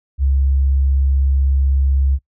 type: tone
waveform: sine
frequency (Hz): 68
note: C#2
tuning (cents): -33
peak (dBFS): -12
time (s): 0.18-2.19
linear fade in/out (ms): 50
effects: noise-tail reverb RT60 0.1 s tail -21 dB re dry